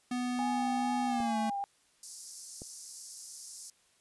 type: tone with pitch glide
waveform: square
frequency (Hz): 247.5 to 221.8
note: B3 to A3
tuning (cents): +4 to +14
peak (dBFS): -32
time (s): 0.11-1.5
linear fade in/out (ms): 5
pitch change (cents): -190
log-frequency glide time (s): 1.07-1.38
type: tone with vibrato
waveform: sine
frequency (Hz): 814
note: G#5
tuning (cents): -35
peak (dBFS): -32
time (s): 0.39-1.64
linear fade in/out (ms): 0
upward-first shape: triangle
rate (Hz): 2.3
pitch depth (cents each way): 43
type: clicks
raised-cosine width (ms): 2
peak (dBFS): -31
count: 2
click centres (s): 1.203 / 2.619
type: high-pass noise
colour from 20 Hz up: pink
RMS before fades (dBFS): -45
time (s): 2.03-3.7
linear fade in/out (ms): 2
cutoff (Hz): 5000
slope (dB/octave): 48
effects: white hiss -68 dBFS RMS until 4 s + resampled to 24000 Hz